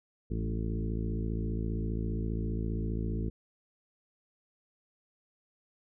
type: harmonic tone with a mistuned harmonic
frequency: 55 Hz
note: A1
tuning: in tune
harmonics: 1 / 2 / 3 / 4 / 5 / 6 / 7 / 8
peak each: -33 / -36 / -39 / -39 / -45 / -42 / -46 / -46 dBFS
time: 0.3-3.3 s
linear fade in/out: 10 ms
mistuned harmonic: 3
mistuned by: +31 cents
effects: none